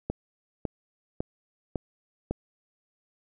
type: click train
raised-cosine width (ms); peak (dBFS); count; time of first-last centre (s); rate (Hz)
2; -15; 5; 0.1-2.31; 1.81
effects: none